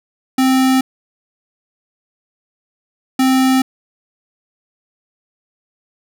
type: tone pair in turn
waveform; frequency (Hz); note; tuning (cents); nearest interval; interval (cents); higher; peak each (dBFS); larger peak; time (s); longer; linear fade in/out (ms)
square; 261.6 / 261.6; C4 / C4; 0 / 0; unison; 0; neither; -11; neither; 0.38-0.81 / 3.19-3.62; neither; 5
effects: none